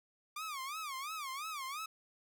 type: tone with vibrato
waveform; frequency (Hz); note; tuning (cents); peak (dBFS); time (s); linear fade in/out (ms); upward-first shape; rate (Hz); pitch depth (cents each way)
sawtooth; 1165; D6; -14; -36; 0.36-1.86; 5; sine; 2.9; 190
effects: none